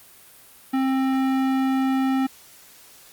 sine tone with tanh clipping, 264.9 Hz, C4, 22 cents sharp, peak -21 dBFS, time 0.73-2.27 s, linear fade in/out 10 ms, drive 18 dB, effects white hiss -49 dBFS RMS until 3.12 s + Opus 32 kbps

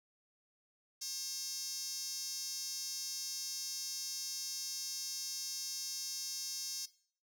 sawtooth tone with high-pass filter, 540 Hz, C#5, 45 cents flat, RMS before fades -42 dBFS, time 1.01-6.86 s, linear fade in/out 10 ms, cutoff 5600 Hz, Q 4.1, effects noise-tail reverb RT60 0.5 s tail -18 dB re dry

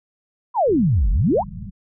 sine exponential two-way sweep, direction down then up, 1073 to 40.26 to 1073 Hz, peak -14 dBFS, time 0.54-1.44 s, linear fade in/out 50 ms, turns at 1.11 s
white low-pass noise, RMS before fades -32 dBFS, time 0.67-1.71 s, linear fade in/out 20 ms, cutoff 210 Hz, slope 96 dB/octave
effects none

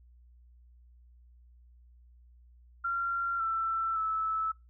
sine tone with pitch steps, 1377 / 1335 / 1308 Hz, F6 / E6 / E6, -25 / +22 / -14 cents, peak -28 dBFS, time 2.84-4.52 s, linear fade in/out 10 ms, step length 560 ms, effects noise-tail reverb RT60 0.2 s tail -21 dB re dry + added 60 Hz sine -55 dBFS peak until 4.69 s

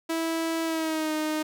sawtooth tone with pitch glide, 327.3 to 308.9 Hz, E4 to D#4, -12 to -12 cents, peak -22 dBFS, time 0.09-1.43 s, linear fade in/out 10 ms, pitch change -100 cents, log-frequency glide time 0.64-1.13 s, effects none

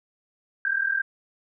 sine tone pair together, 1568 / 1607.4 Hz, G6 / G6, 0 / +43 cents, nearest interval unison, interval 43 cents, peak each -25 dBFS, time 0.65-1.02 s, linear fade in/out 2 ms, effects none

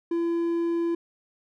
triangle tone, 338 Hz, E4, 43 cents sharp, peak -21 dBFS, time 0.11-0.95 s, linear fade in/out 5 ms, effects none

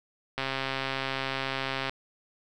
click train, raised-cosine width 0.3 ms, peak -14 dBFS, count 204, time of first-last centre 0.38-1.895 s, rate 134 Hz, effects none

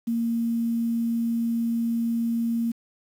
sine tone with quantisation, 231.6 Hz, A#3, 11 cents flat, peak -22 dBFS, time 0.07-2.72 s, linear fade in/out 10 ms, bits 8, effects none

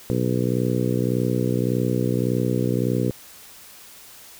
harmonic tone, 61.74 Hz, B1, in tune, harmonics 2 / 3 / 4 / 5 / 6 / 7 / 8, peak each -24 / -26 / -27 / -28 / -29 / -29 / -30 dBFS, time 0.1-3.11 s, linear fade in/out 0 ms, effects white hiss -45 dBFS RMS until 4.39 s

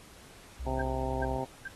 sine tone, 63 Hz, B1, 35 cents sharp, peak -34 dBFS, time 0.59-1.38 s, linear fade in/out 20 ms
harmonic tone, 131 Hz, C3, 2 cents sharp, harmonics 1 / 2 / 3 / 4 / 5 / 6 / 7, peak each -39 / -39 / -39 / -39 / -39 / -39 / -39 dBFS, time 0.66-1.45 s, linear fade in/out 10 ms
sine tone bursts, 1580 Hz, G6, 13 cents sharp, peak -35 dBFS, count 3, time 0.79-1.68 s, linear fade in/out 5 ms, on 30 ms, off 400 ms
effects pink hiss -54 dBFS RMS until 1.75 s + AAC 32 kbps

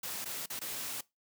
white noise with dropouts, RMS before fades -39 dBFS, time 0.03-1.01 s, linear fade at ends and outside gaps 5 ms, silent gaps 0.246-0.256 / 0.46-0.5 / 0.593-0.613 s, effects noise-tail reverb RT60 0.2 s tail -21 dB re dry + high-pass 100 Hz 12 dB/octave

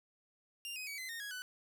sawtooth tone with pitch steps, 2792 / 2516 / 2268 / 2044 / 1842 / 1660.1 / 1496.2 Hz, F7 / D#7 / C#7 / C7 / A#6 / G#6 / F#6, -1 / +19 / +39 / -41 / -21 / -1 / +19 cents, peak -38 dBFS, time 0.65-1.42 s, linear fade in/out 0 ms, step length 110 ms, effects none

